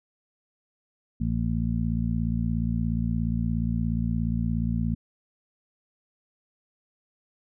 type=harmonic tone; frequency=57 Hz; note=A#1; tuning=38 cents flat; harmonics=1 / 2 / 3 / 4; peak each=-29 / -29 / -29 / -29 dBFS; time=1.2-4.95 s; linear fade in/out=10 ms; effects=none